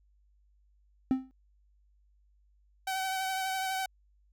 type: tone with exponential decay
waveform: triangle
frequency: 261.6 Hz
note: C4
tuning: in tune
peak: -18 dBFS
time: 1.11-1.31 s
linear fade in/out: 0 ms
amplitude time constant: 42 ms
type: tone with vibrato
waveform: sawtooth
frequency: 761 Hz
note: F#5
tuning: 48 cents sharp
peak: -27 dBFS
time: 2.87-3.86 s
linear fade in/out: 5 ms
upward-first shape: triangle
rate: 12 Hz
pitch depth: 24 cents each way
effects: added 50 Hz sine -63 dBFS peak until 4.32 s

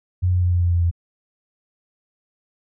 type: tone with pitch steps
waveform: sine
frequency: 90.7 / 89.81 / 88.94 / 88.07 / 87.21 / 86.35 / 85.51 Hz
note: F#2 / F2 / F2 / F2 / F2 / F2 / F2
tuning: -34 / +49 / +32 / +15 / -2 / -19 / -36 cents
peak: -15 dBFS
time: 0.22-0.913 s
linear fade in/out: 20 ms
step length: 99 ms
effects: none

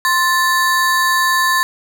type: ring-modulated tone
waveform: square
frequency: 1402 Hz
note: F6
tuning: 6 cents sharp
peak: -10 dBFS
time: 0.05-1.63 s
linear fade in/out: 0 ms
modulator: 355 Hz
effects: none

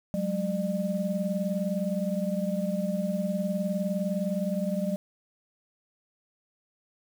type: tone cluster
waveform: sine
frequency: 185.3 / 204.9 / 602 Hz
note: F#3 / G#3 / D5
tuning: +3 / -23 / +43 cents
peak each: -29 / -31 / -32 dBFS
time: 0.14-4.96 s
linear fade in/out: 0 ms
effects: 8-bit

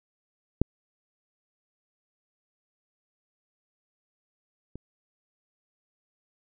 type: clicks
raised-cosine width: 3 ms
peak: -7 / -26 dBFS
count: 2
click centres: 0.616 / 4.756 s
effects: none

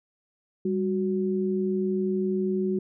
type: tone pair together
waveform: sine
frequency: 197.71 / 370 Hz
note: G3 / F#4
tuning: +15 / 0 cents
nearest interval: major seventh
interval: 1085 cents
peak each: -26 dBFS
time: 0.65-2.79 s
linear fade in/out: 5 ms
effects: none

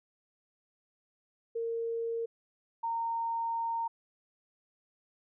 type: tone pair in turn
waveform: sine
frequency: 460.1 / 920.2 Hz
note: A#4 / A#5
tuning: -23 / -23 cents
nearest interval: octave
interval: 1200 cents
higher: second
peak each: -31 / -30 dBFS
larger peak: second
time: 1.55-2.26 / 2.83-3.88 s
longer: second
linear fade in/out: 10 ms
effects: none

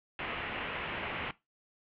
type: low-pass noise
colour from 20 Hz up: white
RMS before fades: -38 dBFS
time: 0.19-1.31 s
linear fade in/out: 2 ms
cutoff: 2900 Hz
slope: 48 dB/octave
effects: noise-tail reverb RT60 0.2 s tail -18 dB re dry

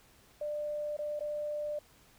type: tone with dropouts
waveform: sine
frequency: 595 Hz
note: D5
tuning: 22 cents sharp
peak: -33 dBFS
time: 0.41-1.79 s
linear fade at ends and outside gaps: 5 ms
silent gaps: 0.968-0.988 / 1.194-1.206 s
effects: pink hiss -62 dBFS RMS until 2.18 s

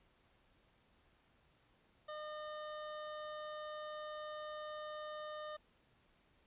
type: tone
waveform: 25% pulse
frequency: 608 Hz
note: D#5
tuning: 40 cents flat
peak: -40 dBFS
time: 2.08-5.57 s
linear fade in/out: 10 ms
effects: pink hiss -72 dBFS RMS until 6.46 s + resampled to 8000 Hz

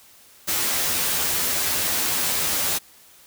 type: noise with comb filter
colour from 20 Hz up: white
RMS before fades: -23 dBFS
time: 0.47-2.79 s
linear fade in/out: 20 ms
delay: 12 ms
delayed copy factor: +0.7
effects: white hiss -51 dBFS RMS until 3.26 s

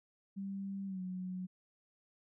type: tone with pitch glide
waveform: sine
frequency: 196 to 183.93 Hz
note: G3 to F#3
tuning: 0 to -10 cents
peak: -38 dBFS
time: 0.36-1.47 s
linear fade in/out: 20 ms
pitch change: -110 cents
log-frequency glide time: 0.86-1.01 s
effects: none

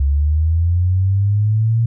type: linear sweep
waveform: sine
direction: up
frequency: 67.8 to 116.54 Hz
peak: -12 dBFS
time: 0-1.86 s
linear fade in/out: 5 ms
effects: none

